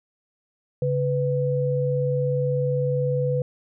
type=tone pair together; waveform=sine; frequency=139.6 / 497.5 Hz; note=C#3 / B4; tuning=+13 / +13 cents; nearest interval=octave + minor seventh; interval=2200 cents; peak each=-23 dBFS; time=0.82-3.42 s; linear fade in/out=2 ms; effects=none